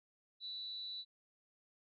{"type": "tone with amplitude modulation", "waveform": "sine", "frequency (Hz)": 3951, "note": "B7", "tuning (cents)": 0, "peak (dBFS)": -40, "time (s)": [0.4, 1.05], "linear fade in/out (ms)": 50, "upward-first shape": "sine", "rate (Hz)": 286, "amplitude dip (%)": 45, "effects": ["AAC 32 kbps"]}